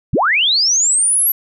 sine linear sweep, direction up, 55.6 to 11840 Hz, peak -11 dBFS, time 0.13-1.32 s, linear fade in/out 5 ms, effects none

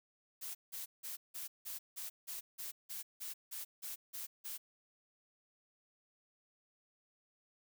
blue noise bursts, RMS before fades -44 dBFS, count 14, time 0.41-4.58 s, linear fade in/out 20 ms, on 140 ms, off 170 ms, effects none

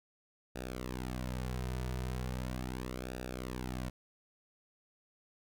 sawtooth tone with flanger, 62.9 Hz, B1, 32 cents sharp, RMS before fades -39 dBFS, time 0.55-3.9 s, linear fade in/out 10 ms, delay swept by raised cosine 0.94 to 3.74 ms, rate 0.38 Hz, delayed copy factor -0.75, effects none

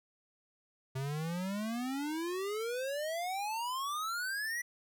square exponential sweep, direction up, 130 to 1975.5 Hz, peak -35 dBFS, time 0.95-4.62 s, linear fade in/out 10 ms, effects none

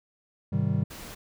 triangle chord, Ab major seventh, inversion none, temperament just, 103.83 / 129.78 / 155.74 / 194.67 Hz, Ab2 / C3 / Eb3 / G3, 0 / -14 / +2 / -12 cents, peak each -27 dBFS, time 0.52-0.84 s, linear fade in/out 10 ms
pink noise, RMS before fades -42 dBFS, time 0.9-1.15 s, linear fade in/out 10 ms
effects none

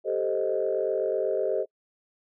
sine chord, A half-diminished seventh, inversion third, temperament equal, 392 / 440 / 523.3 / 622.3 Hz, G4 / A4 / C5 / Eb5, 0 / 0 / 0 / 0 cents, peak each -29 dBFS, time 0.04-1.66 s, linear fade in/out 50 ms, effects noise-tail reverb RT60 0.1 s tail -26 dB re dry + tanh soft clip ceiling -14 dBFS

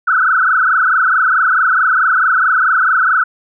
sine tone with frequency modulation, 1410 Hz, F6, 16 cents sharp, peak -9 dBFS, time 0.07-3.24 s, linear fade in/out 10 ms, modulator 24.6 Hz, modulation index 5.3, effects none

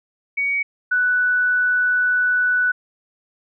sine tone pair in turn, 2249 / 1485.1 Hz, C#7 / F#6, +24 / +6 cents, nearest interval perfect fifth, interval 718 cents, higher first, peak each -18 / -15 dBFS, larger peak second, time 0.37-0.63 / 0.91-2.72 s, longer second, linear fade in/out 10 ms, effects none

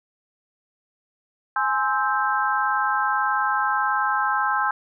harmonic tone with a mistuned harmonic, 261.6 Hz, C4, in tune, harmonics 3 / 4 / 5 / 6, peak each -25 / -25 / -25 / -25 dBFS, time 1.56-4.71 s, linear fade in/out 2 ms, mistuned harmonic 3, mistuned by +110 cents, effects none

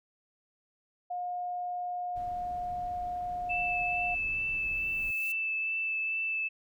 sine tone, 715 Hz, F5, 41 cents sharp, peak -32 dBFS, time 1.1-4.15 s, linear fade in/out 10 ms
brown noise, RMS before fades -47 dBFS, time 2.15-5.12 s, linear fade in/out 20 ms
sine tone with vibrato, 2637 Hz, E7, in tune, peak -29 dBFS, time 3.49-6.49 s, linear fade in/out 20 ms, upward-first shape triangle, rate 2.3 Hz, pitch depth 12 cents each way
violet noise with exponential growth, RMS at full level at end -43 dBFS, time 4.35-5.32 s, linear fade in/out 1 ms, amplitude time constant 210 ms
effects none

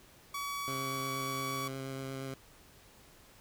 sawtooth tone, 1134 Hz, C#6, 39 cents sharp, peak -32 dBFS, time 0.34-1.68 s, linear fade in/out 5 ms
15% pulse tone with vibrato, 134.1 Hz, C3, 43 cents sharp, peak -32 dBFS, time 0.68-2.34 s, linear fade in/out 0 ms, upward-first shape square, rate 8.5 Hz, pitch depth 10 cents each way
effects pink hiss -59 dBFS RMS until 3.4 s

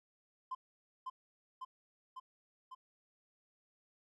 triangle tone with echo, 1034 Hz, C6, 21 cents flat, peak -33 dBFS, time 0.51-0.55 s, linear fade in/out 10 ms, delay 550 ms, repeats 4, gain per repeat -3 dB, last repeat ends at 2.75 s, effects tanh soft clip ceiling -35 dBFS

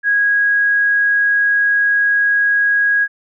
sine tone, 1650 Hz, G#6, 12 cents flat, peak -11 dBFS, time 0.03-3.08 s, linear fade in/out 50 ms, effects none

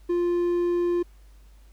triangle tone, 349.2 Hz, F4, in tune, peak -19 dBFS, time 0.09-1.03 s, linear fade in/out 10 ms, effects added 50 Hz sine -48 dBFS peak until 1.72 s + pink hiss -63 dBFS RMS until 1.72 s

